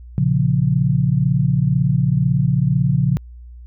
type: chord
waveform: sine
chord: Bb minor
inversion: none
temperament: equal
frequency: 116.54 / 138.59 / 174.61 Hz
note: Bb2 / Db3 / F3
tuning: 0 / 0 / 0 cents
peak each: -20 / -16 / -19 dBFS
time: 0.18-3.17 s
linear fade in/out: 0 ms
effects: added 60 Hz sine -35 dBFS peak until 3.66 s